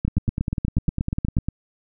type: two click trains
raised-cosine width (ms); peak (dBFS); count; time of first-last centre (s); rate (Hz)
5; -10 / -11; 12 / 15; 0.05-1.369 / 0.08-1.486; 8.34 / 9.96
effects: none